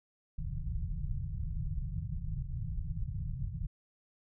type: low-pass noise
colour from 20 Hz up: pink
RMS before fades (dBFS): -36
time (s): 0.38-3.67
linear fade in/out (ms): 10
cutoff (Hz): 170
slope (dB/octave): 96
effects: none